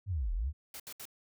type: linear two-way sweep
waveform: sine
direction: down then up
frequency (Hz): 105 to 36.71 to 80.8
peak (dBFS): -30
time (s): 0.06-0.53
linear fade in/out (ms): 50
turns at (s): 0.33
type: noise bursts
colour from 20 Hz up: white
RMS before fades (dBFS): -45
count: 3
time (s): 0.74-1.054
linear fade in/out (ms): 2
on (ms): 58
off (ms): 70
effects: none